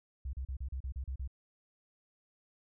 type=tone bursts; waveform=sine; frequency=65.41 Hz; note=C2; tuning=in tune; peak=-35 dBFS; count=9; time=0.25-1.276 s; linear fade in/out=5 ms; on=82 ms; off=36 ms; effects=none